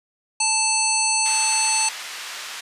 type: harmonic tone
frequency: 880 Hz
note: A5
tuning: in tune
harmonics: 1 / 3 / 5 / 7 / 9 / 10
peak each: -25 / -25 / -25 / -25 / -25 / -25 dBFS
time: 0.4-1.89 s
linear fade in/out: 5 ms
type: band-pass noise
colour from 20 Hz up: pink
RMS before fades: -34 dBFS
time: 1.25-2.61 s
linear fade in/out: 10 ms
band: 1400 to 7400 Hz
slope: 12 dB/octave
effects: resampled to 32000 Hz